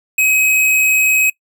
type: tone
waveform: square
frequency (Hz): 2539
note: D#7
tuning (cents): +34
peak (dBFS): -11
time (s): 0.18-1.3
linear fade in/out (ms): 5
effects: noise-tail reverb RT60 0.1 s tail -22 dB re dry